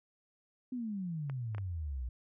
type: exponential sweep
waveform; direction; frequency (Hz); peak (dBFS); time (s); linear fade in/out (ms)
sine; down; 259.2 to 58.27; -35; 0.72-2.09; 5
type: clicks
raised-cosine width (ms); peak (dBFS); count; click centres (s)
0.5; -31; 3; 1.298 / 1.548 / 1.582
effects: none